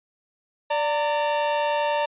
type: tone pair together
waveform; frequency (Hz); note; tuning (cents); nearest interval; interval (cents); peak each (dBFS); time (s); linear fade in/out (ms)
45% pulse; 586 / 914; D5 / A#5; -4 / -34; minor sixth; 770; -24; 0.7-2.06; 10
effects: resampled to 8000 Hz